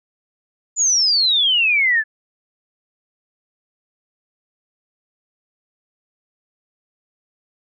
sine exponential sweep, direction down, 7100 to 1700 Hz, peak -13 dBFS, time 0.76-2.04 s, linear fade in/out 50 ms, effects none

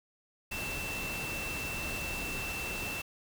sine tone in noise, 2676 Hz, E7, 25 cents sharp, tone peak -37 dBFS, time 0.51-3.02 s, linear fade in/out 10 ms, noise pink, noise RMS -39 dBFS, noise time 0.51-3.02 s, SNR -1 dB, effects none

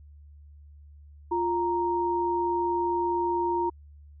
sine tone pair together, 349.2 / 932.3 Hz, F4 / A#5, 0 / 0 cents, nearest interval octave + perfect fourth, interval 1700 cents, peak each -27 / -26 dBFS, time 1.31-3.7 s, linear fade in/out 10 ms, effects added 73 Hz sine -47 dBFS peak until 4.2 s

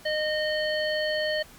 harmonic tone with a mistuned harmonic, 614 Hz, D#5, 23 cents flat, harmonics 1 / 3 / 5 / 7, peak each -26 / -30 / -34 / -35 dBFS, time 0.05-1.43 s, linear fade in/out 10 ms, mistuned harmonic 7, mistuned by +41 cents, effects pink hiss -50 dBFS RMS until 1.58 s + MP3 96 kbps

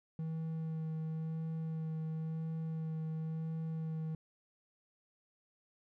triangle tone with vibrato, 160 Hz, D#3, 49 cents sharp, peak -34 dBFS, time 0.19-4.15 s, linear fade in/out 2 ms, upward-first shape sine, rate 0.96 Hz, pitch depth 13 cents each way, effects none

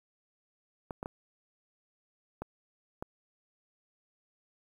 clicks, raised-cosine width 1 ms, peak -23 dBFS, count 5, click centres 0.908 / 1.029 / 1.059 / 2.42 / 3.025 s, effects 9-bit

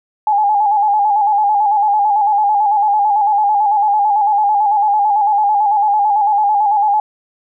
sine tone with vibrato, 830.6 Hz, G#5, in tune, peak -10 dBFS, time 0.27-7 s, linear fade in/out 2 ms, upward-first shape square, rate 9 Hz, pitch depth 50 cents each way, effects none

